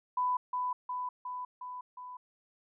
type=tone with echo; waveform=sine; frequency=997 Hz; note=B5; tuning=16 cents sharp; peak=-27 dBFS; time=0.17-0.37 s; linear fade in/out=5 ms; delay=360 ms; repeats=5; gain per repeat=-3 dB; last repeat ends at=2.17 s; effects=none